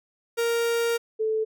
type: tone pair in turn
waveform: 45% pulse / sine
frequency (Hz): 466.2 / 438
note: A#4 / A4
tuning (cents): 0 / -8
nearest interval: minor second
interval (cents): 108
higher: first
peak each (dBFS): -22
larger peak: neither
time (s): 0.37-0.98 / 1.19-1.45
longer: first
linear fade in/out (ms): 20
effects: none

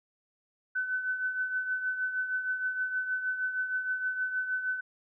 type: tone with tremolo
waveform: sine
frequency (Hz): 1511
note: F#6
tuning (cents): +36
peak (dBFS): -26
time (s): 0.75-4.81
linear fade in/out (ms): 10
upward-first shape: triangle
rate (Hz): 6.4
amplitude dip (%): 65
effects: none

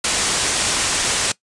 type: low-pass noise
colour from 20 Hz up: white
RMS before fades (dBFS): -20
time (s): 0.04-1.32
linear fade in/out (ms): 5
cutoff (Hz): 9400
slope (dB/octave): 48
effects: noise-tail reverb RT60 0.1 s tail -20 dB re dry + resampled to 24000 Hz

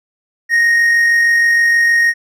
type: tone with amplitude modulation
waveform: triangle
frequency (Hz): 1864.7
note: A#6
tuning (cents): 0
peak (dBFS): -6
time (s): 0.49-2.14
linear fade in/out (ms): 50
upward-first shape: sine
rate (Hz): 46.4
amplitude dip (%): 25
effects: none

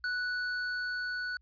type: tone with level ramp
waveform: square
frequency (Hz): 1480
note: F#6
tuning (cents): 0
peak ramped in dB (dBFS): -31 to -34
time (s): 0.04-1.37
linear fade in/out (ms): 2
effects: added 60 Hz sine -62 dBFS peak until 1.41 s + resampled to 11025 Hz

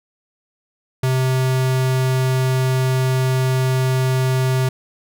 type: tone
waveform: square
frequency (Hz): 130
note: C3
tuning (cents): -11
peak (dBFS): -16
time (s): 1.03-4.69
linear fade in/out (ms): 5
effects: none

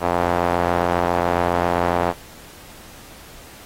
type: tone with band-pass filter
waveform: sawtooth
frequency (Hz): 87.31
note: F2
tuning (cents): 0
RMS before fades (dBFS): -20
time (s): 0-2.14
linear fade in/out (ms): 50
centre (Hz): 780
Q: 1.6
effects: pink hiss -43 dBFS RMS until 3.65 s + AAC 48 kbps

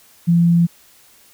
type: tone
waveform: sine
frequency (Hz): 170.5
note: F3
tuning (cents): -41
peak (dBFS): -10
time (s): 0.27-0.67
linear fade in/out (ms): 20
effects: white hiss -50 dBFS RMS until 1.33 s

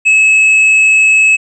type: tone with tanh clipping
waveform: sine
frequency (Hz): 2586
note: E7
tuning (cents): -34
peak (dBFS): -6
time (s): 0.05-1.37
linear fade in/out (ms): 20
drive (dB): 5
effects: resampled to 24000 Hz

